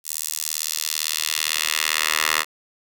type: tone with high-pass filter sweep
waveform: 10% pulse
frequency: 77.78 Hz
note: D#2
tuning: in tune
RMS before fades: -24 dBFS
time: 0.04-2.45 s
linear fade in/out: 50 ms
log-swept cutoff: 8100 to 1500 Hz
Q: 1
effects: 7-bit